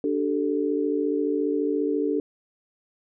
sine chord, D suspended fourth, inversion none, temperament equal with one note detuned, 293.7 / 385.5 / 440 Hz, D4 / G4 / A4, 0 / -29 / 0 cents, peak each -25 / -28 / -26 dBFS, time 0.04-2.2 s, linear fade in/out 2 ms, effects none

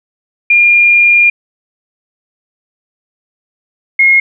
sine tone pair in turn, 2410 / 2153 Hz, D7 / C7, +44 / +49 cents, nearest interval major second, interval 195 cents, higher first, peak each -4 dBFS, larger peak neither, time 0.5-1.3 / 3.99-4.2 s, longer first, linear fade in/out 5 ms, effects none

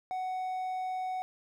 triangle tone, 744 Hz, F#5, 9 cents sharp, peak -30 dBFS, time 0.11-1.22 s, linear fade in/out 0 ms, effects none

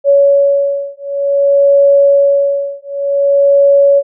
sine beating tone pair, 561 / 561.54 Hz, C#5 / C#5, +21 / +22 cents, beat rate 0.54 Hz, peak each -10 dBFS, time 0.04-4.03 s, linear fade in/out 50 ms, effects none

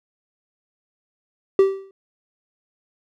triangle tone with exponential decay, 388.1 Hz, G4, 17 cents flat, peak -6 dBFS, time 1.59-1.91 s, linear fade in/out 2 ms, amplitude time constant 68 ms, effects none

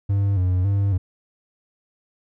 triangle tone with vibrato, 95.4 Hz, G2, 47 cents flat, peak -15 dBFS, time 0.09-0.98 s, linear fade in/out 10 ms, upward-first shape square, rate 1.8 Hz, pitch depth 75 cents each way, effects none

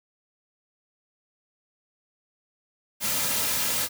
white noise with comb filter, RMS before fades -26 dBFS, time 3-3.89 s, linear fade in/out 50 ms, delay 2.7 ms, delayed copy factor -0.5, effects none

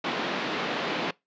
pink band-pass noise, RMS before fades -30 dBFS, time 0.04-1.11 s, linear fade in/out 5 ms, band 200 to 3900 Hz, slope 24 dB/octave, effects noise-tail reverb RT60 0.2 s tail -23 dB re dry + resampled to 16000 Hz

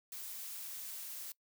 blue noise, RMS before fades -45 dBFS, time 0.12-1.32 s, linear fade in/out 2 ms, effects noise-tail reverb RT60 0.1 s tail -22 dB re dry

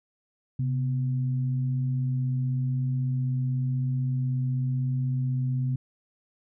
sine tone pair together, 130.81 / 246.9 Hz, C3 / B3, 0 / 0 cents, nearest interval major seventh, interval 1100 cents, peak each -24 / -36 dBFS, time 0.59-5.76 s, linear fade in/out 5 ms, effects none

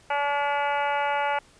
harmonic tone, 286.6 Hz, D4, 42 cents flat, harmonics 2 / 3 / 4 / 5 / 6 / 7 / 8 / 9 / 10, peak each -30 / -25 / -36 / -31 / -40 / -36 / -36 / -40 / -41 dBFS, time 0.1-1.39 s, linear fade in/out 5 ms, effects pink hiss -56 dBFS RMS until 1.59 s + resampled to 22050 Hz

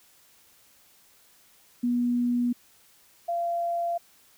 sine tone pair in turn, 242.7 / 686.5 Hz, B3 / F5, -30 / -30 cents, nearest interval octave + tritone, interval 1800 cents, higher second, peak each -22 / -25 dBFS, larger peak first, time 1.83-2.53 / 3.28-3.98 s, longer neither, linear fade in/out 10 ms, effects white hiss -59 dBFS RMS until 4.37 s

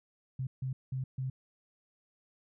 sine tone bursts at uneven times, 130.81 Hz, C3, in tune, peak -32 dBFS, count 4, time 0.39-0.47 / 0.62-0.73 / 0.92-1.04 / 1.18-1.3 s, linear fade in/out 5 ms, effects none

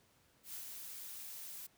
blue noise with ADSR envelope, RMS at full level -45 dBFS, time 0.43-1.67 s, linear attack 110 ms, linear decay 93 ms, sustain -3 dB, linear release 10 ms, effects pink hiss -70 dBFS RMS until 1.77 s + high-pass 60 Hz 12 dB/octave

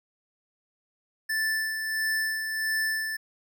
square tone with tremolo, 1760 Hz, A6, in tune, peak -25 dBFS, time 1.29-3.17 s, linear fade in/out 10 ms, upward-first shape sine, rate 1.5 Hz, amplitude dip 45%, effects none

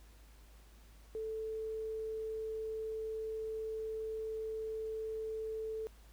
sine tone, 440 Hz, A4, in tune, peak -37 dBFS, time 1.15-5.87 s, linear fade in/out 0 ms, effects added 53 Hz sine -56 dBFS peak until 6.12 s + pink hiss -65 dBFS RMS until 6.12 s

